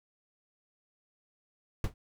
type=noise with exponential decay; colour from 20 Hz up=brown; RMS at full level=-24 dBFS; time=1.84-1.94 s; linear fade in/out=2 ms; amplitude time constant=21 ms; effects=none